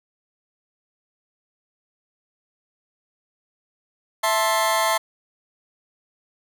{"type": "chord", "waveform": "sawtooth", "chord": "A minor", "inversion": "second", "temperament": "just", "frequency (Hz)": [660, 880, 1056], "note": ["E5", "A5", "C6"], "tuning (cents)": [2, 0, 16], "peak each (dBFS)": -19, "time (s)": [4.23, 4.98], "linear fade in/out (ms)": 10, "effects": []}